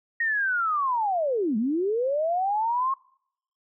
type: linear two-way sweep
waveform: sine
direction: down then up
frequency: 1880 to 205 to 1089 Hz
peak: -22 dBFS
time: 0.2-2.94 s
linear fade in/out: 5 ms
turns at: 1.57 s
effects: noise-tail reverb RT60 0.7 s tail -26 dB re dry